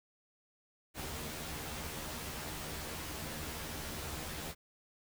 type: noise with comb filter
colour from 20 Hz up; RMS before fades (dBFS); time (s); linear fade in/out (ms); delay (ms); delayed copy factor
pink; -42; 0.94-4.55; 50; 13; +0.8
effects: none